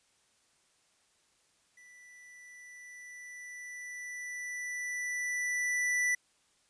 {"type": "tone with level ramp", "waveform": "square", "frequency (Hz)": 1975.5, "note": "B6", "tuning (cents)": 0, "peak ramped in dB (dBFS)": [-55, -27], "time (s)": [1.77, 6.15], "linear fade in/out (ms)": 5, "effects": ["white hiss -70 dBFS RMS until 6.69 s", "resampled to 22050 Hz"]}